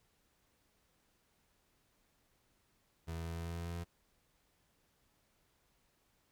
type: tone with pitch steps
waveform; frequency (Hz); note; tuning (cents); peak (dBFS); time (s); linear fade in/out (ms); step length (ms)
30% pulse; 82.41 / 82.89 / 83.37 / 83.85 / 84.34 / 84.82 / 85.32 / 85.81; E2 / E2 / E2 / E2 / E2 / E2 / F2 / F2; 0 / +10 / +20 / +30 / +40 / +50 / -40 / -30; -37; 3.07-3.846; 20; 97
effects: pink hiss -75 dBFS RMS until 6.31 s